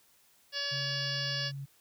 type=harmonic tone; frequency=568 Hz; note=C#5; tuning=42 cents sharp; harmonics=1 / 2 / 3 / 4 / 5 / 6 / 7 / 8 / 9 / 10; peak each=-44 / -50 / -38 / -50 / -40 / -41 / -48 / -38 / -38 / -49 dBFS; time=0.52-1.52 s; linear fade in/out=50 ms
type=tone; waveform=sine; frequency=138.2 Hz; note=C#3; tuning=5 cents flat; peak=-37 dBFS; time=0.71-1.66 s; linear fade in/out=20 ms
effects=white hiss -65 dBFS RMS until 1.8 s